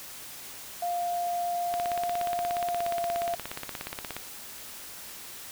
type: tone with pitch glide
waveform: sine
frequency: 700 to 689.2 Hz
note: F5 to F5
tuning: +4 to -23 cents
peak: -27 dBFS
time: 0.82-3.35 s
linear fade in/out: 5 ms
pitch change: -27 cents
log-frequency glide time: 2.73-2.85 s
type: click train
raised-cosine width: 0.3 ms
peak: -18 dBFS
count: 42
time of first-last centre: 1.74-4.166 s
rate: 16.9 Hz
effects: white hiss -43 dBFS RMS until 5.51 s